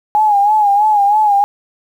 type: tone with vibrato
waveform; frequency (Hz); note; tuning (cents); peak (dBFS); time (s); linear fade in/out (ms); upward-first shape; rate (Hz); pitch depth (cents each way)
sine; 830.6; G#5; 0; -8; 0.15-1.44; 0; sine; 3.1; 70
effects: 7-bit